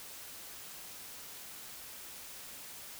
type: silence
effects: white hiss -48 dBFS RMS until 2.99 s